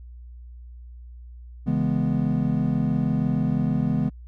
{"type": "chord", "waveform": "triangle", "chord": "C# minor seventh", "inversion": "none", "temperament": "equal", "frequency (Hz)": [138.59, 164.81, 207.7, 246.9], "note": ["C#3", "E3", "G#3", "B3"], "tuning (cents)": [0, 0, 0, 0], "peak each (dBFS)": -24, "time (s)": [1.66, 4.1], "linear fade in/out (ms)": 20, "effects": ["added 60 Hz sine -39 dBFS peak until 4.27 s"]}